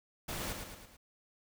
pink noise with echo, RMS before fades -39 dBFS, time 0.28-0.53 s, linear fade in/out 10 ms, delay 110 ms, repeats 4, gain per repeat -5 dB, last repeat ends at 0.97 s, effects none

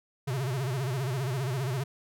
square tone with vibrato, 130.81 Hz, C3, in tune, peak -29 dBFS, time 0.27-1.84 s, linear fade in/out 10 ms, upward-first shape sine, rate 15 Hz, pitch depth 150 cents each way, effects none

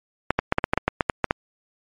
clicks, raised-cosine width 0.5 ms, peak -3 dBFS, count 12, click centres 0.306 / 0.39 / 0.524 / 0.584 / 0.641 / 0.735 / 0.776 / 0.88 / 1.008 / 1.098 / 1.243 / 1.309 s, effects MP3 48 kbps

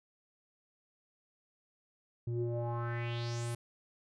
square tone with low-pass filter sweep, 118.3 Hz, A#2, 26 cents sharp, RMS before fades -36 dBFS, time 2.27-3.55 s, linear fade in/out 5 ms, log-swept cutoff 240 to 11000 Hz, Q 4, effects none

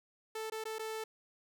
sawtooth tone with dropouts, 440 Hz, A4, in tune, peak -34 dBFS, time 0.35-1.04 s, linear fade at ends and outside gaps 5 ms, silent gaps 0.5-0.52 / 0.64-0.653 / 0.785-0.793 s, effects none

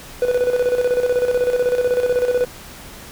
triangle tone with tremolo, 493.9 Hz, B4, in tune, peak -11 dBFS, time 0.22-2.45 s, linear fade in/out 2 ms, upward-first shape square, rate 16 Hz, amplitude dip 60%, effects pink hiss -38 dBFS RMS until 3.11 s

